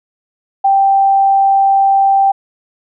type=tone; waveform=sine; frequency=784 Hz; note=G5; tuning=in tune; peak=-7 dBFS; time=0.64-2.32 s; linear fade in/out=10 ms; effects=none